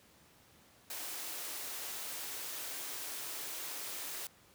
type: high-pass noise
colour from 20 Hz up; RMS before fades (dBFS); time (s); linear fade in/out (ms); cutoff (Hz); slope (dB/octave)
white; -42; 0.9-4.27; 2; 270; 96
effects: pink hiss -63 dBFS RMS until 4.54 s + high-pass 80 Hz 12 dB/octave